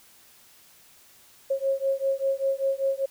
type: beating tone pair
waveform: sine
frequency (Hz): 540 / 545.1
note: C#5 / C#5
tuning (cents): -45 / -29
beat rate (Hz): 5.1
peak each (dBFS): -26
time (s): 1.5-3.06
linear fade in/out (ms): 10
effects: white hiss -55 dBFS RMS until 3.1 s